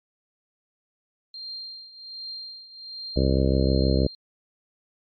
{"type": "tone with tremolo", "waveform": "sine", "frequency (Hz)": 4186, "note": "C8", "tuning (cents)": 0, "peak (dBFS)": -32, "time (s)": [1.34, 4.15], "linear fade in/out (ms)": 2, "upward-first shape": "triangle", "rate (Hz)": 1.3, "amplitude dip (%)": 80}
{"type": "harmonic tone", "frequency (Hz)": 66.4, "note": "C2", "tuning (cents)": 26, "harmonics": [1, 2, 3, 4, 5, 6, 7, 8, 9], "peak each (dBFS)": [-22, -25, -27, -28, -29, -30, -30, -31, -32], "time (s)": [3.16, 4.07], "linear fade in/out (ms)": 5}
{"effects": ["MP3 32 kbps"]}